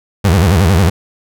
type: tone with vibrato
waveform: 30% pulse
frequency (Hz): 89.8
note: F2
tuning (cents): +49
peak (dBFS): -5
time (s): 0.24-0.9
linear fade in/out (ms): 10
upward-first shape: sine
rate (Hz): 11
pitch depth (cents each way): 230
effects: none